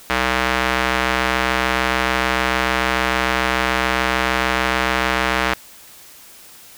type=tone with band-pass filter; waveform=square; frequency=63.4 Hz; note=B1; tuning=46 cents sharp; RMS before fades=-19 dBFS; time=0.1-5.54 s; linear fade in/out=0 ms; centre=1800 Hz; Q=0.98; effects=white hiss -43 dBFS RMS until 6.77 s